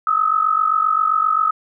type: tone pair together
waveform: sine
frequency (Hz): 1252.4 / 1300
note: D#6 / E6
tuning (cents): +11 / -24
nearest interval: minor second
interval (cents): 65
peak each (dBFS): -17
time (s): 0.07-1.51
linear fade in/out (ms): 2
effects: none